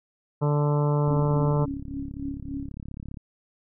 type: harmonic tone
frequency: 146.83 Hz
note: D3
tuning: in tune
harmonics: 1 / 2 / 3 / 4 / 5 / 6 / 7 / 8 / 9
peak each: -21 / -33 / -29 / -32 / -44 / -34 / -36 / -42 / -42 dBFS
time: 0.41-1.66 s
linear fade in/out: 20 ms
type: tone with tremolo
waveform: sine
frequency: 277.2 Hz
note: C#4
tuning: in tune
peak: -28 dBFS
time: 1.06-2.72 s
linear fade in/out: 50 ms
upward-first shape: triangle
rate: 3.5 Hz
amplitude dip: 100%
type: click train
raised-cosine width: 5 ms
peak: -25 dBFS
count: 74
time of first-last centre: 1.08-3.172 s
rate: 34.9 Hz
effects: none